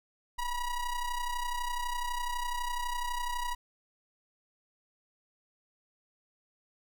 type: ring-modulated tone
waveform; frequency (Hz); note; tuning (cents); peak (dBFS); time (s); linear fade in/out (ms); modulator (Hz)
square; 480; B4; -49; -29; 0.38-3.55; 10; 496
effects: none